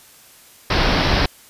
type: low-pass noise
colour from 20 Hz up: pink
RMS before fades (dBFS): -17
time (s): 0.7-1.26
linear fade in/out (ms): 5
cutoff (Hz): 5500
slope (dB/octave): 96
effects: white hiss -47 dBFS RMS until 1.49 s + resampled to 32000 Hz